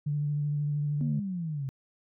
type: tone with vibrato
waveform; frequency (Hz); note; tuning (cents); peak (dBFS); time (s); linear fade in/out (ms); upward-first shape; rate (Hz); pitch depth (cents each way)
sine; 146.83; D3; 0; -26; 0.06-1.2; 10; sine; 13; 19
type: exponential sweep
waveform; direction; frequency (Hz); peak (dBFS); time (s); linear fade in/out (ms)
sine; down; 246.9 to 130.5; -30; 1.01-1.69; 0
effects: tanh soft clip ceiling -18 dBFS